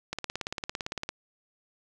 click train, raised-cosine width 0.2 ms, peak -15 dBFS, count 18, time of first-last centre 0.13-1.09 s, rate 17.7 Hz, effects none

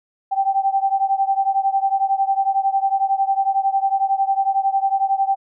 sine beating tone pair, 777 / 788 Hz, G5 / G5, -16 / +9 cents, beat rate 11 Hz, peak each -18 / -20 dBFS, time 0.31-5.36 s, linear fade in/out 20 ms, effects none

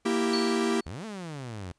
45% pulse chord, E diminished, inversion second, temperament equal, 233.1 / 329.6 / 392 Hz, Bb3 / E4 / G4, 0 / 0 / 0 cents, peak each -28 / -30 / -28 dBFS, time 0.05-0.81 s, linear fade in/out 10 ms
sine tone with exponential decay, 4435 Hz, C#8, in tune, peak -28 dBFS, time 0.33-0.89 s, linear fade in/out 5 ms, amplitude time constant 120 ms
sawtooth exponential two-way sweep, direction up then down, 68.6 to 228.5 to 84.3 Hz, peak -32 dBFS, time 0.86-1.72 s, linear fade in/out 0 ms, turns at 1.05 s
effects pink hiss -73 dBFS RMS until 1.78 s + resampled to 22050 Hz

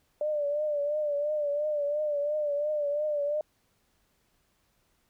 sine tone with vibrato, 591 Hz, D5, 11 cents sharp, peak -26 dBFS, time 0.21-3.41 s, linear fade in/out 2 ms, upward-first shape triangle, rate 2.9 Hz, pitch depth 68 cents each way, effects pink hiss -71 dBFS RMS until 5.09 s

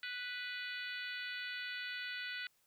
harmonic tone, 493.9 Hz, B4, in tune, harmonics 3 / 4 / 5 / 6 / 7 / 8 / 9, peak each -44 / -46 / -48 / -50 / -51 / -52 / -53 dBFS, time 0.03-2.47 s, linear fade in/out 2 ms, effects white hiss -74 dBFS RMS until 2.66 s

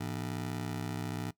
25% pulse ring-modulated tone, 135.7 Hz, C#3, 36 cents flat, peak -28 dBFS, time 0-1.31 s, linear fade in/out 10 ms, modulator 30.5 Hz, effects noise-tail reverb RT60 0.1 s tail -19 dB re dry

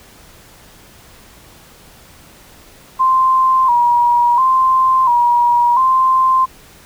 sine tone with vibrato, 1000 Hz, B5, 21 cents sharp, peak -9 dBFS, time 2.99-6.46 s, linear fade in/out 20 ms, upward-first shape square, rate 0.72 Hz, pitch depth 74 cents each way, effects pink hiss -43 dBFS RMS until 6.85 s

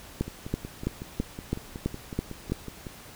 two click trains, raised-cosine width 3 ms, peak -23 / -13 dBFS, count 15 / 8, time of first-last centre 0.28-2.868 / 0.21-2.52 s, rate 5.41 / 3.03 Hz, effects pink hiss -47 dBFS RMS until 3.15 s

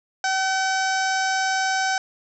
harmonic tone, 763 Hz, G5, 47 cents flat, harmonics 1 / 2 / 3 / 4 / 5 / 6 / 7 / 8 / 9 / 10, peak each -23 / -24 / -34 / -38 / -37 / -37 / -32 / -33 / -43 / -41 dBFS, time 0.24-1.98 s, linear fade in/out 2 ms, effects none

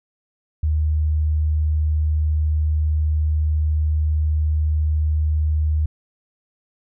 sine tone, 76.8 Hz, D#2, 22 cents flat, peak -16 dBFS, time 0.63-5.86 s, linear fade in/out 5 ms, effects none

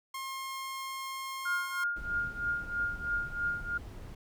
sawtooth tone, 1069 Hz, C6, 37 cents sharp, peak -33 dBFS, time 0.14-1.84 s, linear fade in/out 5 ms
sine tone with tremolo, 1415 Hz, F6, 22 cents sharp, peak -27 dBFS, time 1.45-3.78 s, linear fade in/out 10 ms, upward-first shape triangle, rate 3.1 Hz, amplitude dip 90%
brown noise, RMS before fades -44 dBFS, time 1.96-4.15 s, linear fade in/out 5 ms
effects none

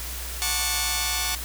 5% pulse chord, D major seventh, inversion first, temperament just, 734.2 / 881 / 1101.2 / 1174.7 Hz, F#5 / A5 / C#6 / D6, -14 / +2 / -12 / 0 cents, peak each -19 dBFS, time 0.42-1.35 s, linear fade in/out 0 ms, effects added 60 Hz sine -34 dBFS peak until 1.44 s + white hiss -35 dBFS RMS until 1.44 s

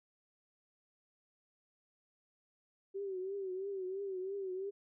sine tone with vibrato, 383.8 Hz, G4, 37 cents flat, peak -37 dBFS, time 2.94-4.71 s, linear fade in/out 20 ms, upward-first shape triangle, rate 3 Hz, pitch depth 93 cents each way, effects none

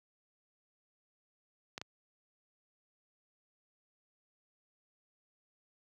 clicks, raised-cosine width 0.2 ms, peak -23 dBFS, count 2, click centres 1.779 / 1.815 s, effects high-pass 80 Hz 12 dB/octave

